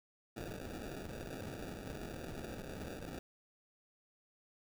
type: noise with sample-and-hold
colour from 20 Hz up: violet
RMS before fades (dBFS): -45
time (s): 0.36-3.19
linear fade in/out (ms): 5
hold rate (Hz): 1050
effects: none